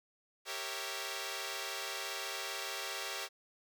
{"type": "chord", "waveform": "5% pulse", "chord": "G diminished seventh", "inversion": "none", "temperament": "equal", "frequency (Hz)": [392, 466.2, 554.4, 659.3], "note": ["G4", "Bb4", "Db5", "Fb5"], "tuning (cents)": [0, 0, 0, 0], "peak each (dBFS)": [-32, -33, -32, -33], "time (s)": [0.45, 3.29], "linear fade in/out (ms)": 50, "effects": []}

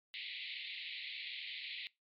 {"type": "band-pass noise", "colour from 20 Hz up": "pink", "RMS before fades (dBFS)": -45, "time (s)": [0.14, 1.87], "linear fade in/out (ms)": 0, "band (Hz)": [2000, 4300], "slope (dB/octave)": 96, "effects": ["noise-tail reverb RT60 0.2 s tail -21 dB re dry", "MP3 96 kbps"]}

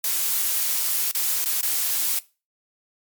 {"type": "noise with dropouts", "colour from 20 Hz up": "blue", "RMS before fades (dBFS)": -23, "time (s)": [0.04, 2.19], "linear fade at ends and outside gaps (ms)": 2, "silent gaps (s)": [[1.113, 1.148], [1.445, 1.458], [1.611, 1.629]], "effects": ["noise-tail reverb RT60 0.3 s tail -20 dB re dry", "MP3 96 kbps"]}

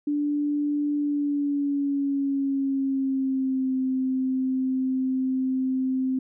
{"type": "tone with pitch glide", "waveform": "sine", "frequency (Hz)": [292.5, 260.6], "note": ["D4", "C4"], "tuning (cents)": [-7, -7], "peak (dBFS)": -22, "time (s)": [0.07, 6.19], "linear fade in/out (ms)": 5, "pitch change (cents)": -200, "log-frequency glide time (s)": [0.95, 3.75], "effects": []}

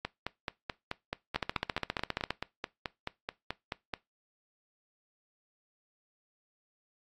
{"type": "two click trains", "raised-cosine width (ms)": 0.3, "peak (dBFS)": [-14, -17], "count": [15, 19], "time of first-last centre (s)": [[1.36, 2.306], [0.05, 3.938]], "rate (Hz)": [14.8, 4.63], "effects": ["noise-tail reverb RT60 0.2 s tail -21 dB re dry", "AAC 48 kbps"]}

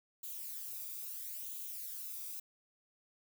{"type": "noise with flanger", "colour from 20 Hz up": "violet", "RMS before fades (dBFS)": -44, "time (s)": [0.23, 2.4], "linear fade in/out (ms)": 5, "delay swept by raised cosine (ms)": [0.28, 0.85], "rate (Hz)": 0.75, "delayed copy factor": 0.5, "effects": []}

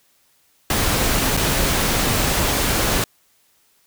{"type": "noise with dropouts", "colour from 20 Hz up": "pink", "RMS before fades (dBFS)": -19, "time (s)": [0.7, 3.04], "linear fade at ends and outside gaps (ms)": 2, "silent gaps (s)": [1.368, 1.373], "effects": ["white hiss -60 dBFS RMS until 3.86 s"]}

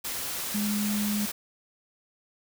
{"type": "tone in noise", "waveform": "sine", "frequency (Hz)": 207.7, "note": "G#3", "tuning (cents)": 0, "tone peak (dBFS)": -26, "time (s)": [0.54, 1.26], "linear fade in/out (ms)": 10, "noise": "white", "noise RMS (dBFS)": -33, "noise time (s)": [0.04, 1.32], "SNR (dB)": 4, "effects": []}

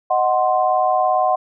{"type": "chord", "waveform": "sine", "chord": "C diminished", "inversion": "first", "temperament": "equal", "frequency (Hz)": [622.3, 740, 1046.5], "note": ["Eb5", "Gb5", "C6"], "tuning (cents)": [0, 0, 0], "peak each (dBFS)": [-20, -16, -21], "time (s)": [0.1, 1.36], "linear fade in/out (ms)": 10, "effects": []}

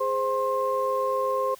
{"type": "tone cluster", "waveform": "sine", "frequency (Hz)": [414.1, 522, 1061], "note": ["G#4", "C5", "C6"], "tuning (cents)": [-5, -4, 24], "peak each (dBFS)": [-31, -25, -26], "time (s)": [0, 1.55], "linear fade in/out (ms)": 10, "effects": ["tanh soft clip ceiling -13 dBFS", "white hiss -51 dBFS RMS until 1.59 s"]}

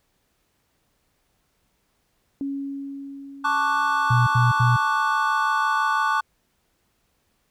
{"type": "tone with exponential decay", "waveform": "sine", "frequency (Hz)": 277.2, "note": "C#4", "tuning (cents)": 0, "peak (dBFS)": -24, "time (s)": [2.41, 5.31], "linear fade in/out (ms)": 1, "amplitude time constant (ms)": 630}
{"type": "chord", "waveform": "triangle", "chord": "D major seventh", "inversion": "second", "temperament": "equal", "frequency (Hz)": [880, 1108.7, 1174.7, 1480], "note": ["A5", "C#6", "D6", "F#6"], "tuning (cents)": [0, 0, 0, 0], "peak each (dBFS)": -23, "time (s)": [3.44, 6.21], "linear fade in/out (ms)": 10}
{"type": "tone bursts", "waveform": "sine", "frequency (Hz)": 121.5, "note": "B2", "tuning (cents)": -28, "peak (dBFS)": -16, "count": 3, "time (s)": [4.1, 4.766], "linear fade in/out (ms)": 10, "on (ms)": 170, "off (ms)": 78}
{"effects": ["pink hiss -69 dBFS RMS until 7.5 s"]}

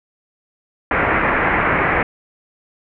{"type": "low-pass noise", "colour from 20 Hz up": "white", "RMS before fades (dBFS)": -17, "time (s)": [0.91, 2.03], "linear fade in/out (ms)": 2, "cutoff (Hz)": 2200, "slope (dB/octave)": 48, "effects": []}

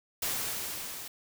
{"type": "noise with level ramp", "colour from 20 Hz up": "white", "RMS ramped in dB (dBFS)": [-31, -42], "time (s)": [0.22, 1.08], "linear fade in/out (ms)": 5, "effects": []}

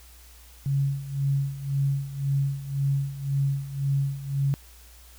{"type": "tone with tremolo", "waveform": "sine", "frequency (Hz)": 138.59, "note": "C#3", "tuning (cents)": 0, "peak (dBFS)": -20, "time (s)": [0.66, 4.54], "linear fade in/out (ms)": 0, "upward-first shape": "sine", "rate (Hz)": 1.9, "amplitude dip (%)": 80, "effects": ["added 60 Hz sine -49 dBFS peak until 5.18 s", "white hiss -53 dBFS RMS until 5.18 s"]}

